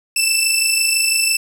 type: tone pair together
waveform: 15% pulse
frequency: 2637 / 2663 Hz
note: E7 / E7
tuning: 0 / +17 cents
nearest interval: unison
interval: 17 cents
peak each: -10 dBFS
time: 0.16-1.37 s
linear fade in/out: 5 ms
effects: 7-bit